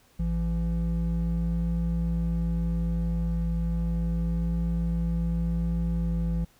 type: tone pair together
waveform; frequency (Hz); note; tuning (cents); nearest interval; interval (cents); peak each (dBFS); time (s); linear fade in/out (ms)
triangle; 56.2 / 168.9; A1 / E3; +37 / +42; octave + perfect fifth; 1905; -24; 0.19-6.45; 10
effects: tanh soft clip ceiling -18 dBFS + pink hiss -61 dBFS RMS until 6.59 s